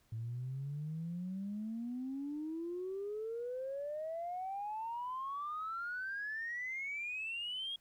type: exponential sweep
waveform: sine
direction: up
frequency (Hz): 110 to 3300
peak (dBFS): -37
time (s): 0.12-7.76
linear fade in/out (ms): 5
effects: tanh soft clip ceiling -33 dBFS + pink hiss -72 dBFS RMS until 7.8 s